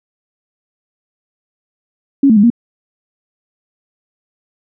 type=tone with pitch steps; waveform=sine; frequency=277 / 220.7 / 203.1 / 236.1 Hz; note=C#4 / A3 / G#3 / A#3; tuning=-1 / +5 / -38 / +22 cents; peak=-5 dBFS; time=2.23-2.502 s; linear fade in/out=5 ms; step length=68 ms; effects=none